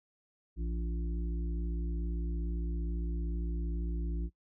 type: harmonic tone with a mistuned harmonic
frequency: 57.6 Hz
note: A#1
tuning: 20 cents flat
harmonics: 1 / 3 / 5 / 6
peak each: -32 / -42 / -46 / -48 dBFS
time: 0.56-4.3 s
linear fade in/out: 50 ms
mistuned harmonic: 3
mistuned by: -23 cents
effects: noise-tail reverb RT60 0.1 s tail -20 dB re dry